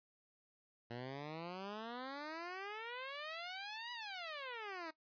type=exponential two-way sweep; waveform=10% pulse; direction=up then down; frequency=116.1 to 982 to 310.1 Hz; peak=-36 dBFS; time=0.9-4.91 s; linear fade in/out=10 ms; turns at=3.92 s; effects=noise-tail reverb RT60 0.1 s tail -17 dB re dry + resampled to 11025 Hz